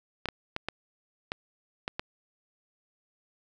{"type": "clicks", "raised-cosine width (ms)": 0.3, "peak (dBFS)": -15, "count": 7, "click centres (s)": [0.257, 0.287, 0.564, 0.686, 1.319, 1.879, 1.995], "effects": []}